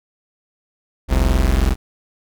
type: tone pair together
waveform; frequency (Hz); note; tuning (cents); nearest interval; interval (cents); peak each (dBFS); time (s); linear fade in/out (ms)
45% pulse; 43.66 / 65.41; F1 / C2; 0 / 0; perfect fifth; 700; -16; 1.08-1.76; 50
effects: none